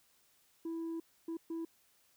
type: tone bursts at uneven times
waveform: sine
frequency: 329.6 Hz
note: E4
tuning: in tune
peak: -34 dBFS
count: 3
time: 0.65-1 / 1.28-1.37 / 1.5-1.65 s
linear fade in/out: 5 ms
effects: tanh soft clip ceiling -36 dBFS + white hiss -70 dBFS RMS until 2.16 s